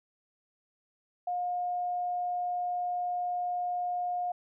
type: tone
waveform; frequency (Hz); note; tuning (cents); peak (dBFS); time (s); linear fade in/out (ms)
sine; 714; F5; +38; -29; 1.27-4.32; 5
effects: none